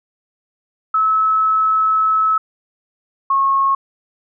sine tone pair in turn, 1297 / 1090.6 Hz, E6 / C#6, -28 / -29 cents, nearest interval minor third, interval 301 cents, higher first, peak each -12 dBFS, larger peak neither, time 0.94-2.38 / 3.3-3.75 s, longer first, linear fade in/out 5 ms, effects none

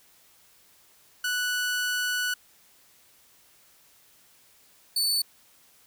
sawtooth tone pair in turn, 1480 / 4489 Hz, F#6 / C#8, 0 / +21 cents, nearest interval octave + perfect fifth, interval 1921 cents, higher second, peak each -22 / -20 dBFS, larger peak second, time 1.24-2.34 / 4.96-5.22 s, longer first, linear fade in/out 5 ms, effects white hiss -59 dBFS RMS until 5.86 s

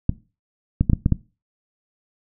clicks, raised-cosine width 5 ms, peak -4 dBFS, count 6, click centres 0.094 / 0.81 / 0.898 / 0.933 / 1.061 / 1.123 s, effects noise-tail reverb RT60 0.3 s tail -19 dB re dry

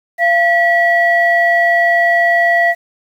sine tone pair together, 687 / 1940.4 Hz, F5 / B6, -29 / -31 cents, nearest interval octave + tritone, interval 1798 cents, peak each -11 dBFS, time 0.18-2.75 s, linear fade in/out 50 ms, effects tanh soft clip ceiling -2 dBFS + 7-bit

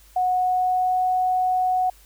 sine tone with pitch glide, 733 to 738.1 Hz, F#5 to F#5, -16 to -4 cents, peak -18 dBFS, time 0.16-1.9 s, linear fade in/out 5 ms, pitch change +12 cents, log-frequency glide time 0.3-1.05 s, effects added 50 Hz sine -51 dBFS peak until 2.05 s + white hiss -54 dBFS RMS until 2.05 s

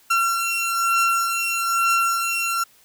30% pulse beating tone pair, 1363 / 1364.1 Hz, F6 / F6, -43 / -41 cents, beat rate 1.1 Hz, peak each -18 / -21 dBFS, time 0.1-2.64 s, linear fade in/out 10 ms, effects white hiss -55 dBFS RMS until 2.84 s

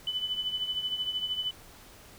sine tone with tremolo, 3000 Hz, F#7, 23 cents sharp, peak -26 dBFS, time 0.07-1.51 s, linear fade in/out 2 ms, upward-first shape triangle, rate 13 Hz, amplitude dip 75%, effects pink hiss -52 dBFS RMS until 2.18 s

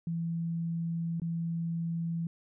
sine tone with dropouts, 167 Hz, E3, 23 cents sharp, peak -30 dBFS, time 0.07-2.27 s, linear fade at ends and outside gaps 2 ms, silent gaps 1.199-1.218 s, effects none

